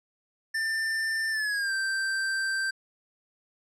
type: tone with pitch glide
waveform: square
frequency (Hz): 1788 to 1565.6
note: A6 to G6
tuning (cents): +27 to -3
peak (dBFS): -27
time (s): 0.54-2.71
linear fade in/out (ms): 10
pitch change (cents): -230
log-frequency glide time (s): 1.3-1.73
effects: low-pass 9000 Hz 12 dB/octave